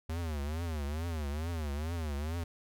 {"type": "tone with vibrato", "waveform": "square", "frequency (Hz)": 77.78, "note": "D#2", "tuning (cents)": 0, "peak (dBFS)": -34, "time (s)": [0.09, 2.44], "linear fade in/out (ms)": 5, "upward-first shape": "triangle", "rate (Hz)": 2.3, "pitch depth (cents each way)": 200, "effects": []}